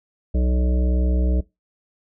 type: harmonic tone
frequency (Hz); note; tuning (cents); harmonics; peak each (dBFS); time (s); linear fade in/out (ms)
62.1; B1; +10; 1 / 3 / 5 / 7 / 9 / 10; -17 / -27 / -31 / -34 / -36 / -37; 0.34-1.41; 10
effects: noise-tail reverb RT60 0.2 s tail -20 dB re dry